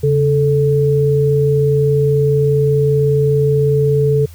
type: tone pair together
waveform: sine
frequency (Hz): 139.49 / 437.5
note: C#3 / A4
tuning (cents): +11 / -10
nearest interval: octave + minor sixth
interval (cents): 1979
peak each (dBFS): -13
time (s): 0.03-4.26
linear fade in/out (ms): 10
effects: added 83 Hz sine -34 dBFS peak until 4.34 s + white hiss -46 dBFS RMS until 4.34 s